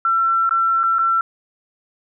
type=tone with dropouts; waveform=sine; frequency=1348 Hz; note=E6; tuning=38 cents sharp; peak=-14 dBFS; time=0.05-1.21 s; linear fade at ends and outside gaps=2 ms; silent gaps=0.493-0.509 / 0.833-0.837 / 0.985-0.99 s; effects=none